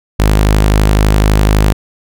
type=tone; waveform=sawtooth; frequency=51.91 Hz; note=G#1; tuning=in tune; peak=-3 dBFS; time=0.19-1.73 s; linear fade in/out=10 ms; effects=none